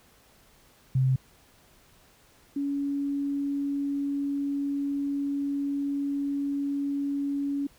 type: tone pair in turn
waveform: sine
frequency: 130.81 / 281.7 Hz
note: C3 / C#4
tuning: 0 / +28 cents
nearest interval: octave + minor second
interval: 1328 cents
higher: second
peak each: -20 / -26 dBFS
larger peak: first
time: 0.95-1.16 / 2.56-7.67 s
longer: second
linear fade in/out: 5 ms
effects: pink hiss -59 dBFS RMS until 7.78 s